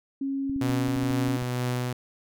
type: tone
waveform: sine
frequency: 273.3 Hz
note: C#4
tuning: 24 cents flat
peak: -26 dBFS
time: 0.21-1.37 s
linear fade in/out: 5 ms
type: clicks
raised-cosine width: 5 ms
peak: -27 dBFS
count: 9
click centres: 0.497 / 0.562 / 0.698 / 0.882 / 0.963 / 1.032 / 1.107 / 1.282 / 1.423 s
type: tone with tremolo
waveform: sawtooth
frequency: 124.3 Hz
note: B2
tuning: 12 cents sharp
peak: -21 dBFS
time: 0.61-1.93 s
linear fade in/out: 5 ms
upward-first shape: triangle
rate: 2.1 Hz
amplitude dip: 30%
effects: none